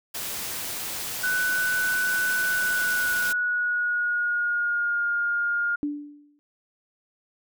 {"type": "noise", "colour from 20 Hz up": "white", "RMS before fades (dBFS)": -32, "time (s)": [0.14, 3.33], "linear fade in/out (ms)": 10}
{"type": "tone with pitch glide", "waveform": "sine", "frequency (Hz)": [1492, 1415.6], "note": ["F#6", "F6"], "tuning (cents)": [14, 23], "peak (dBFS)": -22, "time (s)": [1.23, 5.76], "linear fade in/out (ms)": 10, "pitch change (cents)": -91, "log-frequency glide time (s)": [2.45, 5.05]}
{"type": "tone with exponential decay", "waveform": "sine", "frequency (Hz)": 292.3, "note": "D4", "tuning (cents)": -8, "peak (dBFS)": -22, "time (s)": [5.83, 6.39], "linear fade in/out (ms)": 0, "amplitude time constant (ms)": 120}
{"effects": []}